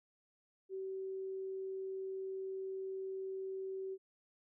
sine tone, 382.4 Hz, G4, 43 cents flat, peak -39 dBFS, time 0.69-3.98 s, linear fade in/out 50 ms, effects none

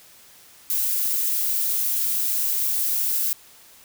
violet noise, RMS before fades -23 dBFS, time 0.7-3.33 s, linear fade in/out 0 ms, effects white hiss -50 dBFS RMS until 3.84 s

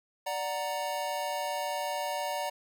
square chord, D augmented, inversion none, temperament equal, 587.3 / 740 / 932.3 Hz, D5 / F#5 / A#5, 0 / 0 / 0 cents, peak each -36 / -37 / -36 dBFS, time 0.26-2.5 s, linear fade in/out 10 ms, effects none

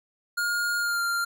square tone with pitch glide, 1422 to 1391.9 Hz, F6 to F6, +31 to -6 cents, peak -25 dBFS, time 0.37-1.25 s, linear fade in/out 10 ms, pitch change -37 cents, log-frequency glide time 0.79-1.01 s, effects none

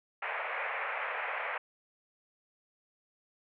white band-pass noise, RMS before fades -36 dBFS, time 0.22-1.58 s, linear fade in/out 5 ms, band 490 to 2400 Hz, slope 48 dB/octave, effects none

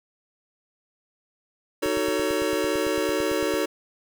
square chord, D# half-diminished seventh, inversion none, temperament just, 311.1 / 373.4 / 448 / 560 Hz, D#4 / F#4 / A4 / C#5, 0 / +16 / +31 / +18 cents, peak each -29 dBFS, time 1.82-3.66 s, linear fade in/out 10 ms
click train, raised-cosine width 5 ms, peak -28 dBFS, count 16, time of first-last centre 1.86-3.54 s, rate 8.93 Hz
effects none

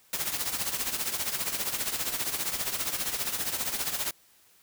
white noise with tremolo, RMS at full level -28 dBFS, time 0.13-4.11 s, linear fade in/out 2 ms, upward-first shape triangle, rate 15 Hz, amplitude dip 75%, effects white hiss -61 dBFS RMS until 4.62 s

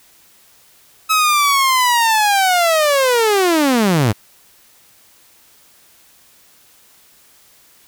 sawtooth linear sweep, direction down, 1291 to 95.7 Hz, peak -8 dBFS, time 1.09-4.13 s, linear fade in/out 20 ms, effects white hiss -50 dBFS RMS until 7.87 s

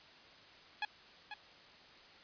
15% pulse tone with echo, 838 Hz, G#5, 15 cents sharp, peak -28 dBFS, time 0.82-0.85 s, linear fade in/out 2 ms, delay 490 ms, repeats 1, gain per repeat -9 dB, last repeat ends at 1.34 s, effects white hiss -58 dBFS RMS until 2.23 s + resampled to 11025 Hz

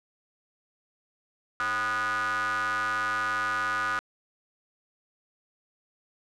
square ring-modulated tone, 116.54 Hz, A#2, in tune, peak -24 dBFS, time 1.6-3.99 s, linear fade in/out 0 ms, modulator 1350 Hz, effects low-pass 8000 Hz 12 dB/octave

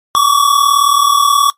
square tone pair together, 1118.2 / 1157 Hz, C#6 / D6, +15 / -26 cents, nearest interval minor second, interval 59 cents, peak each -11 dBFS, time 0.15-1.5 s, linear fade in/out 0 ms, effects noise-tail reverb RT60 0.1 s tail -18 dB re dry + MP3 64 kbps

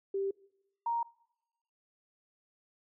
sine tone pair in turn, 392 / 934.2 Hz, G4 / A#5, 0 / +3 cents, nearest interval octave + minor third, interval 1503 cents, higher second, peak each -30 / -29 dBFS, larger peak second, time 0.14-0.31 / 0.86-1.03 s, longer neither, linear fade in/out 5 ms, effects noise-tail reverb RT60 0.9 s tail -23 dB re dry

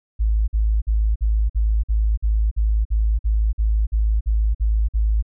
sine tone bursts, 53.7 Hz, A1, 41 cents flat, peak -15 dBFS, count 15, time 0.19-5.226 s, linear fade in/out 20 ms, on 290 ms, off 49 ms, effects none

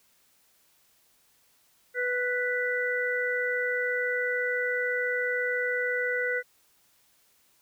harmonic tone, 494 Hz, B4, in tune, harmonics 1 / 3 / 4, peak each -30 / -30 / -30 dBFS, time 1.94-6.43 s, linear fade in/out 50 ms, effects white hiss -65 dBFS RMS until 7.61 s

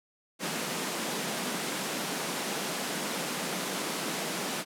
pink high-pass noise, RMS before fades -33 dBFS, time 0.39-4.65 s, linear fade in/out 50 ms, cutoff 160 Hz, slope 48 dB/octave, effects low-pass 12000 Hz 12 dB/octave

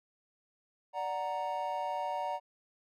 triangle chord, D augmented, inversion none, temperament equal, 587.3 / 740 / 932.3 Hz, D5 / F#5 / A#5, 0 / 0 / 0 cents, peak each -37 / -35 / -34 dBFS, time 0.93-2.4 s, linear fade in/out 50 ms, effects none

